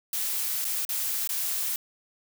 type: noise with dropouts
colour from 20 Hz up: blue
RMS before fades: -29 dBFS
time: 0.13-1.76 s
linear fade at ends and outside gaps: 2 ms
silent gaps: 0.645-0.65 / 0.851-0.891 / 1.275-1.291 s
effects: none